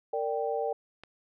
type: chord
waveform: sine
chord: G minor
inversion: first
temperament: equal with one note detuned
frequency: 458.9 / 587.3 / 784 Hz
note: Bb4 / D5 / G5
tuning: -27 / 0 / 0 cents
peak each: -31 / -33 / -33 dBFS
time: 0.13-0.73 s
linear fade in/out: 5 ms
type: click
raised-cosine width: 0.3 ms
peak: -29 dBFS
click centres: 1.036 s
effects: none